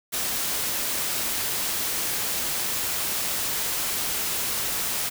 white noise, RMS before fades -27 dBFS, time 0.12-5.1 s, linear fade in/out 20 ms, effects none

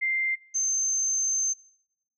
sine tone pair in turn, 2093 / 6272 Hz, C7 / G8, 0 / 0 cents, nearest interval octave + perfect fifth, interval 1900 cents, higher second, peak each -23 dBFS, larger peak neither, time 0.01-0.36 / 0.54-1.54 s, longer second, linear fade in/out 20 ms, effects noise-tail reverb RT60 1.0 s tail -26 dB re dry

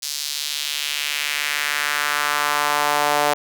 sawtooth tone with high-pass filter sweep, 146.83 Hz, D3, in tune, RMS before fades -22 dBFS, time 0.02-3.34 s, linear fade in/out 10 ms, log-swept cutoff 5000 to 660 Hz, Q 1.7, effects none

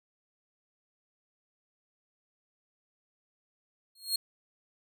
sawtooth tone with exponential growth, 4263 Hz, C8, 32 cents sharp, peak -21 dBFS, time 3.95-4.16 s, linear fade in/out 5 ms, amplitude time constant 45 ms, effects none

